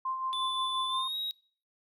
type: tone with tremolo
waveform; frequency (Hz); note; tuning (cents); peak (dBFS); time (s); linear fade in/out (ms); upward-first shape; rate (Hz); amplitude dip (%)
sine; 1046.5; C6; 0; -29; 0.05-1.08; 5; sine; 5.7; 45
type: tone with pitch glide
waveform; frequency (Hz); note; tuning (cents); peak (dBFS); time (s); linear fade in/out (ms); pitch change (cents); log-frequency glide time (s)
triangle; 3490 to 3806; A7 to A#7; -15 to +35; -31; 0.33-1.31; 0; +150; 0.87-1.16
effects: noise-tail reverb RT60 0.5 s tail -24 dB re dry